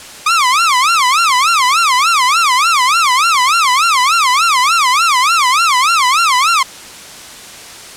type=tone with vibrato; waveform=sawtooth; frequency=1170 Hz; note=D6; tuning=7 cents flat; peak=-5 dBFS; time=0.26-6.63 s; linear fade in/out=5 ms; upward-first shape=sine; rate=3.4 Hz; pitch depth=290 cents each way; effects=white hiss -32 dBFS RMS until 7.96 s + low-pass 9000 Hz 12 dB/octave